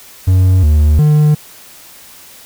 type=tone with pitch steps; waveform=triangle; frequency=92.8 / 75.4 / 150.7 Hz; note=F#2 / D2 / D3; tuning=+6 / +46 / +45 cents; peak=-4 dBFS; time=0.27-1.35 s; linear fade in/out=10 ms; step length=360 ms; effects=white hiss -38 dBFS RMS until 2.45 s